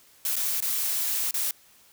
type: noise with dropouts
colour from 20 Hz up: blue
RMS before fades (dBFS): -27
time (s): 0.25-1.51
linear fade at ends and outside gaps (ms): 2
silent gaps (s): 0.357-0.364 / 0.604-0.623 / 1.31-1.341
effects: white hiss -57 dBFS RMS until 1.92 s